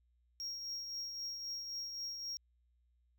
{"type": "tone with tremolo", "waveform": "triangle", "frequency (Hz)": 5588, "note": "F8", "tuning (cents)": 0, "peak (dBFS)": -37, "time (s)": [0.4, 2.37], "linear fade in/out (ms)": 0, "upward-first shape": "triangle", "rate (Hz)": 3.8, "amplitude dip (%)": 45, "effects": ["added 60 Hz sine -70 dBFS peak until 3.18 s"]}